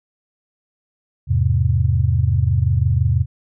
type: chord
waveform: sine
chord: E augmented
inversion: none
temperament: just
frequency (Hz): 82.41 / 103.01 / 128.76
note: E2 / G#2 / B#2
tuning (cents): 0 / -14 / -27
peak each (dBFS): -18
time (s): 1.27-3.26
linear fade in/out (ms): 50
effects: none